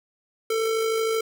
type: tone with amplitude modulation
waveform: square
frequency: 446.9 Hz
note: A4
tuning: 27 cents sharp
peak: -21 dBFS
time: 0.5-1.21 s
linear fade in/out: 5 ms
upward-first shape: sine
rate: 52.9 Hz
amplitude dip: 35%
effects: none